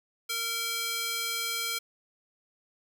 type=tone with high-pass filter; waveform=square; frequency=460 Hz; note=A#4; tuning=23 cents flat; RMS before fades=-32 dBFS; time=0.29-1.79 s; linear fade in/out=10 ms; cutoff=2300 Hz; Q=0.76; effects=none